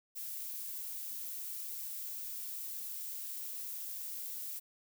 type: noise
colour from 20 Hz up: violet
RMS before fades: -42 dBFS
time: 0.15-4.6 s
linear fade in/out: 20 ms
effects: none